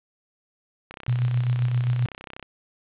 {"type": "click train", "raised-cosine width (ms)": 0.3, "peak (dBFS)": -21, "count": 50, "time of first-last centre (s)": [0.91, 2.427], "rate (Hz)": 32.3}
{"type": "tone with tremolo", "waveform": "sine", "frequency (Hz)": 122.6, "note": "B2", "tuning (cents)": -12, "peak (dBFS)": -18, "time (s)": [1.08, 2.06], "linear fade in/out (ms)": 0, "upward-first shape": "sine", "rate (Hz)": 7.6, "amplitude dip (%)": 40}
{"effects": ["resampled to 8000 Hz", "8-bit"]}